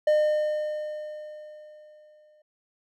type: tone with exponential decay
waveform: triangle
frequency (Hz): 607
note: D#5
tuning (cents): -43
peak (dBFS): -15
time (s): 0.07-2.42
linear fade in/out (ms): 5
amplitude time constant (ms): 510
effects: none